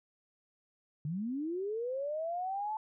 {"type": "linear sweep", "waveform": "sine", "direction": "up", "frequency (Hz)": [140, 880], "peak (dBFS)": -33, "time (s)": [1.05, 2.77], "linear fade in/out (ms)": 2, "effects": []}